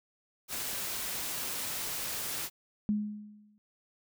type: noise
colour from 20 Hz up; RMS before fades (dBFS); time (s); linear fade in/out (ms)
white; -36; 0.48-2.5; 50
type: tone with exponential decay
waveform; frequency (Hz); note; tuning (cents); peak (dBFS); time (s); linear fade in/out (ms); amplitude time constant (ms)
sine; 209.5; G#3; +15; -24; 2.89-3.58; 0; 150
effects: none